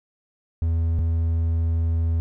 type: tone pair in turn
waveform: triangle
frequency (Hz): 82.4 / 82.4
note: E2 / E2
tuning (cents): 0 / 0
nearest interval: unison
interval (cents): 0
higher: neither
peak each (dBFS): -17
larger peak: neither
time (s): 0.62-0.99 / 0.99-2.2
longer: second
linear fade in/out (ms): 0
effects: none